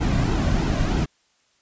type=noise with flanger; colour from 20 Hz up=brown; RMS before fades=-21 dBFS; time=0-1.06 s; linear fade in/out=20 ms; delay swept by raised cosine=1.7 to 2.35 ms; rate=3.1 Hz; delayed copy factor=-0.55; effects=white hiss -64 dBFS RMS until 1.61 s + resampled to 16000 Hz